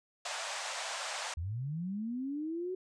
pink band-pass noise, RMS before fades -39 dBFS, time 0.25-1.34 s, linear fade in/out 5 ms, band 580 to 8700 Hz, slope 48 dB/octave
sine linear sweep, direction up, 75 to 377 Hz, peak -34 dBFS, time 1.37-2.75 s, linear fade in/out 5 ms
effects none

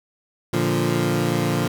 20% pulse chord, Bb major, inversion none, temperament equal, 116.54 / 146.83 / 174.61 Hz, Bb2 / D3 / F3, 0 / 0 / 0 cents, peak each -19 dBFS, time 0.53-1.68 s, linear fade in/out 5 ms, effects none

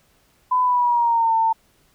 sine tone with pitch glide, 1004 to 899.6 Hz, B5 to A5, +28 to +38 cents, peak -15 dBFS, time 0.51-1.53 s, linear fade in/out 10 ms, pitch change -190 cents, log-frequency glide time 0.62-1.34 s, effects pink hiss -60 dBFS RMS until 1.94 s

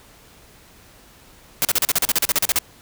white noise bursts, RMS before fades -18 dBFS, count 15, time 1.62-2.587 s, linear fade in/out 0 ms, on 29 ms, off 38 ms, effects pink hiss -49 dBFS RMS until 2.81 s

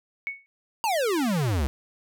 sine tone with exponential decay, 2217 Hz, C#7, in tune, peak -24 dBFS, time 0.27-0.46 s, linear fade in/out 0 ms, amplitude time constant 41 ms
square exponential sweep, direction down, 955 to 63 Hz, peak -23 dBFS, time 0.84-1.67 s, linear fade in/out 0 ms
effects none

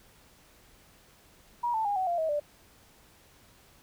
sine tone with pitch steps, 957 / 882.7 / 814.1 / 750.8 / 692.5 / 638.7 / 589.1 Hz, A#5 / A5 / G#5 / F#5 / F5 / D#5 / D5, +45 / +5 / -35 / +25 / -15 / +45 / +5 cents, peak -26 dBFS, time 1.63-2.4 s, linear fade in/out 10 ms, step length 110 ms, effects pink hiss -59 dBFS RMS until 3.82 s

